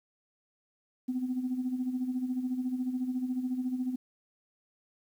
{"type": "tone with tremolo", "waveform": "sine", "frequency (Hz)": 253.7, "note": "B3", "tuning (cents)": 47, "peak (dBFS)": -26, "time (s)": [1.08, 3.96], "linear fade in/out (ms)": 10, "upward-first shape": "sine", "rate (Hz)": 14, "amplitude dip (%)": 65, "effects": ["tanh soft clip ceiling -23 dBFS", "10-bit"]}